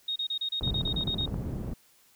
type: tone bursts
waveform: sine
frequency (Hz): 3730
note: A#7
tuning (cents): 0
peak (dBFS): -28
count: 11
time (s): 0.08-1.259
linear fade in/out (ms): 5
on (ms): 79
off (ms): 31
type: click train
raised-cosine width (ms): 1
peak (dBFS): -27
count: 12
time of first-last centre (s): 0.61-1.343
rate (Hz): 15
type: low-pass noise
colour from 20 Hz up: white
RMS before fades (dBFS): -33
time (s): 0.61-1.74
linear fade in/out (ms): 10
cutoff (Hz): 170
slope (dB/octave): 12
effects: white hiss -62 dBFS RMS until 2.15 s